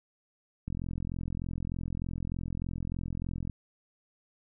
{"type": "click train", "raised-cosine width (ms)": 5, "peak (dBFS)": -23, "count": 123, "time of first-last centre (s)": [0.68, 3.498], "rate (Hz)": 43.3, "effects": []}